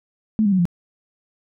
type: tone with pitch steps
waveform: sine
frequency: 217.2 / 201.5 / 186.91 / 173.39 Hz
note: A3 / G3 / F#3 / F3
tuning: -22 / +48 / +18 / -12 cents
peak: -14 dBFS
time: 0.39-0.654 s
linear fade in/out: 0 ms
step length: 66 ms
effects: none